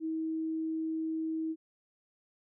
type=tone; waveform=sine; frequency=320 Hz; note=D#4; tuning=49 cents sharp; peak=-31 dBFS; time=0-1.56 s; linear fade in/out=50 ms; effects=none